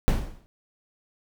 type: noise with exponential decay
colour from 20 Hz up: brown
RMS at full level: -17 dBFS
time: 0.08-0.46 s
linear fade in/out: 0 ms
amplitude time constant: 81 ms
effects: none